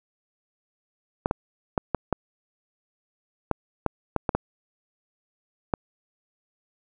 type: clicks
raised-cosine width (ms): 1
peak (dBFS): -8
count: 11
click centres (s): 1.259 / 1.311 / 1.778 / 1.947 / 2.127 / 3.513 / 3.863 / 4.163 / 4.292 / 4.35 / 5.738
effects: none